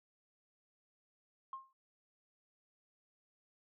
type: tone with exponential decay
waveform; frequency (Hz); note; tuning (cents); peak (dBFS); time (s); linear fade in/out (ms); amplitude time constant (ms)
sine; 1066; C6; +32; -38; 1.53-1.73; 2; 43
effects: tanh soft clip ceiling -34 dBFS